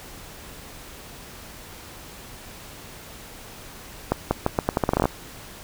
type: accelerating click train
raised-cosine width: 1 ms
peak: -5 dBFS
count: 14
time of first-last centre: 4.12-5.055 s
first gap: 190 ms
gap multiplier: 0.81
effects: pink hiss -42 dBFS RMS until 5.63 s